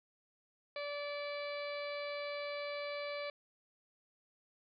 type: harmonic tone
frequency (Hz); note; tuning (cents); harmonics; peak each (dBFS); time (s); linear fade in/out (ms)
579; D5; -25; 1 / 2 / 3 / 4 / 5 / 6 / 7 / 8; -40 / -48 / -52 / -46 / -58 / -56 / -52 / -55; 0.76-3.3; 2
effects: none

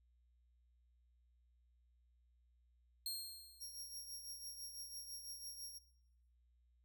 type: tone with exponential decay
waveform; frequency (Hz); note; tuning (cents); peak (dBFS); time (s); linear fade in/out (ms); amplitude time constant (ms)
sawtooth; 4224; C8; +16; -36; 3.06-3.98; 2; 200
type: tone with tremolo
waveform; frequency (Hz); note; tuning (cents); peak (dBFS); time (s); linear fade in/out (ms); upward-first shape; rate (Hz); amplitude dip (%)
20% pulse; 5588; F8; 0; -40; 3.6-5.79; 20; triangle; 6; 65
effects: noise-tail reverb RT60 0.8 s tail -17 dB re dry + added 60 Hz sine -70 dBFS peak until 6.84 s

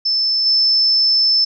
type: tone with level steps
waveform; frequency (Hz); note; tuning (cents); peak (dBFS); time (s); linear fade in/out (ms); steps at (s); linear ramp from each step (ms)
sine; 5274; E8; 0; -14 / -11; 0.05-1.45; 10; 0.45; 20
effects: none

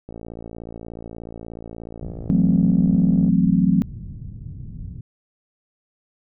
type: click train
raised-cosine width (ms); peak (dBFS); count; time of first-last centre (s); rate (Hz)
2; -22; 182; 0.09-3.282; 56.7
type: low-pass noise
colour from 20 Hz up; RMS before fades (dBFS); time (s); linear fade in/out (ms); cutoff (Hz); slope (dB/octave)
white; -34; 2.02-5.01; 5; 160; 24
type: chord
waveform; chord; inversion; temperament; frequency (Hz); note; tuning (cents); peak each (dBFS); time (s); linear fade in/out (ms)
sine; F# half-diminished seventh; third; equal; 164.81 / 185 / 220 / 261.6; E3 / F#3 / A3 / C4; 0 / 0 / 0 / 0; -20 / -17 / -21 / -22; 2.3-3.82; 0
effects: none

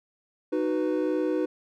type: chord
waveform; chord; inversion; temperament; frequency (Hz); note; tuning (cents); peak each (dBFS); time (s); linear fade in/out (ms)
triangle; B major; first; just; 308.7 / 370.4 / 493.9; D#4 / F#4 / B4; -14 / +2 / 0; -25 / -27 / -27; 0.52-1.46; 10
effects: none

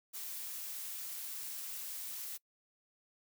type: noise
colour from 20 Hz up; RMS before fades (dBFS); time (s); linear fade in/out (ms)
blue; -43; 0.13-2.38; 20
effects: noise-tail reverb RT60 0.1 s tail -24 dB re dry

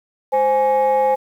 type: tone pair together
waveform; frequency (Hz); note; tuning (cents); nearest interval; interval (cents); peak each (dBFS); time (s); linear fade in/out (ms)
sine; 523.3 / 833.8; C5 / G#5; 0 / +7; minor sixth; 807; -14; 0.32-1.16; 20
effects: tanh soft clip ceiling -10 dBFS + 8-bit

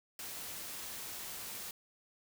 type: noise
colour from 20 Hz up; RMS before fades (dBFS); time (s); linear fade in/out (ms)
white; -44; 0.19-1.71; 2
effects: none

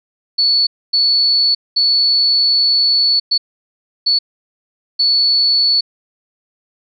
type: tone bursts at uneven times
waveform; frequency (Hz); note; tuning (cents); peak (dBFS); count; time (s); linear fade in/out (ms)
sine; 4435; C#8; 0; -10; 6; 0.38-0.67 / 0.93-1.55 / 1.76-3.2 / 3.31-3.38 / 4.06-4.19 / 4.99-5.81; 10
effects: none

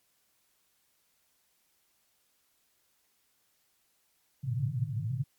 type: band-pass noise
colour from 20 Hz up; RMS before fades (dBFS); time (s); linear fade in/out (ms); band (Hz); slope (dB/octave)
pink; -32; 4.43-5.24; 10; 110 to 150; 96
effects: white hiss -72 dBFS RMS until 5.38 s + MP3 96 kbps

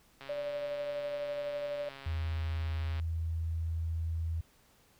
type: click train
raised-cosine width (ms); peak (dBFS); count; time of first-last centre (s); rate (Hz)
0.3; -31; 383; 0.21-2.998; 137
type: tone with tremolo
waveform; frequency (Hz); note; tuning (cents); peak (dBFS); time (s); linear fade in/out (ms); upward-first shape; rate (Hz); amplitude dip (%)
sine; 581; D5; -19; -32; 0.29-1.89; 5; triangle; 12; 40
type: tone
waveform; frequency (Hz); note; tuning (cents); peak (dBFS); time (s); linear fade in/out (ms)
sine; 81.9; E2; -11; -31; 2.06-4.41; 5
effects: pink hiss -65 dBFS RMS until 4.99 s

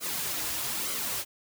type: noise with flanger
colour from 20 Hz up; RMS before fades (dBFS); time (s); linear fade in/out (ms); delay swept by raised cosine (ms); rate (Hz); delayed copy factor
white; -32; 0-1.25; 50; 1.1 to 5.3; 1.1; -0.55
effects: none

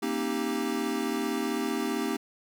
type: chord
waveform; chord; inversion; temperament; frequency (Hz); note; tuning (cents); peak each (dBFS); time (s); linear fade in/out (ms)
square; C minor seventh; third; equal with one note detuned; 233.1 / 268.5 / 311.1 / 392; Bb3 / C4 / Eb4 / G4; 0 / +45 / 0 / 0; -34; 0.02-2.17; 10
effects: none

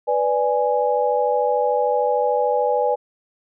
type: chord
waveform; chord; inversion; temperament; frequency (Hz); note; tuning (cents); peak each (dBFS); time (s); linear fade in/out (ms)
sine; G# diminished; first; equal; 493.9 / 587.3 / 830.6; B4 / D5 / G#5; 0 / 0 / 0; -20 / -22 / -21; 0.07-2.96; 20
effects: none

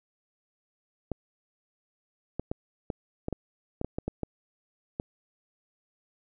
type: clicks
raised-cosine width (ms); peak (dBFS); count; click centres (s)
2; -17; 12; 1.117 / 2.396 / 2.515 / 2.902 / 3.284 / 3.327 / 3.814 / 3.846 / 3.985 / 4.08 / 4.233 / 4.999
effects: none

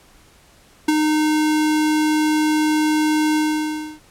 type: tone with ADSR envelope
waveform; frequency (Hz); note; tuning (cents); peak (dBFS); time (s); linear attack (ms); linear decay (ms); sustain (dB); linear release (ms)
square; 307; D#4; -23; -12; 0.88-4; 7; 21; -4; 640
effects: pink hiss -51 dBFS RMS until 4.1 s + low-pass 12000 Hz 12 dB/octave

